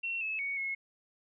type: tone with pitch steps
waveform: sine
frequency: 2720 / 2597 / 2230 / 2175 Hz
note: F7 / E7 / C#7 / C#7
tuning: -46 / -26 / +10 / -33 cents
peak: -32 dBFS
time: 0.03-0.75 s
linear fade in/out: 10 ms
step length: 180 ms
effects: none